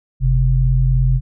sine tone pair together, 46.7 / 130 Hz, F#1 / C3, +17 / -11 cents, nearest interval octave + tritone, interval 1772 cents, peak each -14 dBFS, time 0.2-1.21 s, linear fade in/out 50 ms, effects none

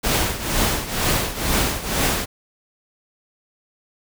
pink noise with tremolo, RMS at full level -18 dBFS, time 0.03-2.26 s, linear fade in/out 20 ms, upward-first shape triangle, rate 2.1 Hz, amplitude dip 80%, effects none

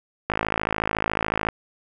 click train, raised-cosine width 0.5 ms, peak -7 dBFS, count 65, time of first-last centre 0.3-1.487 s, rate 53.9 Hz, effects none

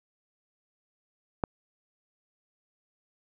click, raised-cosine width 1 ms, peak -12 dBFS, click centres 1.438 s, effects none

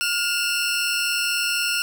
20% pulse tone pair together, 1422 / 2684 Hz, F6 / E7, +31 / +31 cents, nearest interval major seventh, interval 1100 cents, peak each -19 dBFS, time 0.01-1.82 s, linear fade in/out 0 ms, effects none

